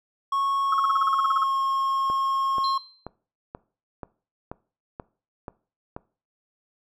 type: tone with pitch glide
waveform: triangle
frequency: 1100 to 1081.1 Hz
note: C#6 to C#6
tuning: -14 to -44 cents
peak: -20 dBFS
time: 0.32-2.78 s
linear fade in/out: 5 ms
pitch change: -30 cents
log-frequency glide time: 0.62-1.6 s
type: tone bursts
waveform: sine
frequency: 1298 Hz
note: E6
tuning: 27 cents flat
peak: -19 dBFS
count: 13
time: 0.72-1.437 s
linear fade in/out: 5 ms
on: 21 ms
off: 37 ms
type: click train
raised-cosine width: 1 ms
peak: -20 dBFS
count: 9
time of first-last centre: 2.1-5.965 s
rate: 2.07 Hz
type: tone with exponential decay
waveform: sine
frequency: 4118 Hz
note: C8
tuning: 28 cents flat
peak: -27 dBFS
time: 2.64-3.08 s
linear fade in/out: 2 ms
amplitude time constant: 95 ms
effects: noise-tail reverb RT60 0.4 s tail -21 dB re dry

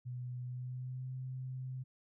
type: tone with pitch glide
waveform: sine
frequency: 124.3 to 129.28 Hz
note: B2 to C3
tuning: +12 to -20 cents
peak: -39 dBFS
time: 0.05-1.84 s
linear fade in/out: 20 ms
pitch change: +68 cents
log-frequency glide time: 0.43-1.12 s
effects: none

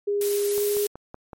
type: tone with pitch glide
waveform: sine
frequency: 407.4 to 411.7 Hz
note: G#4 to G#4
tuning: -33 to -15 cents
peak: -21 dBFS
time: 0.07-0.87 s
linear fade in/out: 10 ms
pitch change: +18 cents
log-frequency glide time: 0.5-0.64 s
type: noise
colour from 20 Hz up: blue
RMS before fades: -30 dBFS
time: 0.21-0.87 s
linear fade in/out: 2 ms
type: click train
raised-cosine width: 1 ms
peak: -24 dBFS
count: 5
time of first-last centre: 0.58-1.332 s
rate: 5.32 Hz
effects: MP3 64 kbps

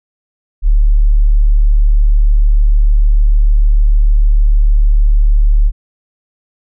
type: tone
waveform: sine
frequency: 36.71 Hz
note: D1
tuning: in tune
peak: -5 dBFS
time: 0.62-5.72 s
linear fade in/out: 50 ms
effects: none

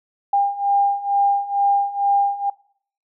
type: beating tone pair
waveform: sine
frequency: 801 / 803.2 Hz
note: G5 / G5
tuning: +37 / +42 cents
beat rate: 2.2 Hz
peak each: -21 / -18 dBFS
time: 0.33-2.5 s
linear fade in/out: 5 ms
effects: noise-tail reverb RT60 0.6 s tail -23 dB re dry

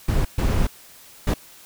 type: noise bursts at uneven times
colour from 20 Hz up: brown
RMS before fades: -19 dBFS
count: 3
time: 0.08-0.25 / 0.38-0.67 / 1.27-1.34 s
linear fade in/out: 5 ms
effects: white hiss -47 dBFS RMS until 1.65 s

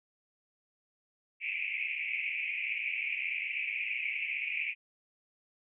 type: band-pass noise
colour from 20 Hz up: pink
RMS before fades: -35 dBFS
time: 1.4-4.75 s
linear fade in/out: 50 ms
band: 2200 to 2600 Hz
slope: 96 dB/octave
effects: none

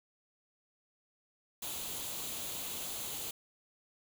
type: noise with comb filter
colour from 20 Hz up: white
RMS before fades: -40 dBFS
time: 1.62-3.31 s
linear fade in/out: 5 ms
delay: 0.28 ms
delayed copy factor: +0.5
effects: none

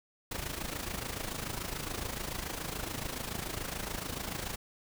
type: noise with amplitude modulation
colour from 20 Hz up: pink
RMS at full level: -35 dBFS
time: 0.31-4.56 s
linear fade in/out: 5 ms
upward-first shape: sine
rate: 27 Hz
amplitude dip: 70%
effects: none

